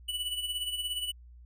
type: tone with tremolo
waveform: square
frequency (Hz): 2960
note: F#7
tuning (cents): 0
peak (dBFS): -30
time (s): 0.08-1.12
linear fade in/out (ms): 10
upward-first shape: sine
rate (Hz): 17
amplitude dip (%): 60
effects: added 60 Hz sine -49 dBFS peak until 1.45 s